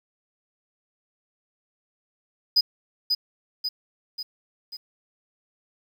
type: tone with echo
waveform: triangle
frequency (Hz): 4978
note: D#8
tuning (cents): 0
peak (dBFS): -13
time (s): 2.56-2.61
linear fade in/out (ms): 10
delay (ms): 540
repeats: 4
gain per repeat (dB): -5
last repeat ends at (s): 4.77
effects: tanh soft clip ceiling -9 dBFS + 9-bit